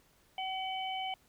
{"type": "harmonic tone", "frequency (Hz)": 758, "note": "F#5", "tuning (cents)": 42, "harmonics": [1, 3, 4], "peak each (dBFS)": [-36, -43, -40], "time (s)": [0.38, 1.14], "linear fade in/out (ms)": 2, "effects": ["pink hiss -67 dBFS RMS until 1.28 s"]}